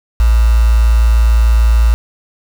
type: tone with quantisation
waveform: sine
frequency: 56.8 Hz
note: A#1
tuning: 44 cents flat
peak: -6 dBFS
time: 0.2-1.94 s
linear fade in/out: 0 ms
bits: 4
effects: none